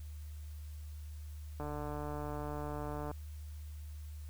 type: click train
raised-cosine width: 1 ms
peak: -28 dBFS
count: 225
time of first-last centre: 1.6-3.114 s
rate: 148 Hz
effects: added 75 Hz sine -43 dBFS peak until 4.29 s + white hiss -63 dBFS RMS until 4.29 s